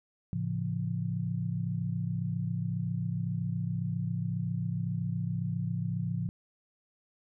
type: chord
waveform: sine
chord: A augmented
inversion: none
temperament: just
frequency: 110 / 137.5 / 171.88 Hz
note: A2 / C#3 / E#3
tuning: 0 / -14 / -27 cents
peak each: -34 / -35 / -33 dBFS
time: 0.33-6.29 s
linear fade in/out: 0 ms
effects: none

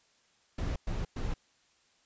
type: noise bursts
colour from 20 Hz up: brown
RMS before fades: -33 dBFS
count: 3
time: 0.58-1.34 s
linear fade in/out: 5 ms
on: 180 ms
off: 110 ms
effects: white hiss -68 dBFS RMS until 2.05 s + resampled to 16000 Hz

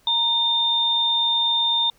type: tone pair together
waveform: sine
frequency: 931 / 3622 Hz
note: A#5 / A7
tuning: -2 / +49 cents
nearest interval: 2 octaves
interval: 2351 cents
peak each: -26 / -18 dBFS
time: 0.07-1.9 s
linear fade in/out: 2 ms
effects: pink hiss -59 dBFS RMS until 1.98 s

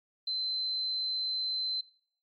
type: tone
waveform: sine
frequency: 4074 Hz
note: C8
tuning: 47 cents flat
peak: -30 dBFS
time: 0.27-1.81 s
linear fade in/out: 5 ms
effects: noise-tail reverb RT60 0.6 s tail -21 dB re dry + MP3 48 kbps

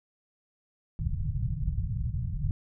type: low-pass noise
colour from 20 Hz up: white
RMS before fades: -30 dBFS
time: 0.99-2.51 s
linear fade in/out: 2 ms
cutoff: 150 Hz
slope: 48 dB/octave
effects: none

